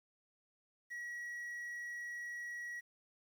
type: tone with quantisation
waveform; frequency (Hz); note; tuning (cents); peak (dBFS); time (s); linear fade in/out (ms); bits
triangle; 1918; A#6; +49; -40; 0.9-2.81; 20; 11
effects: none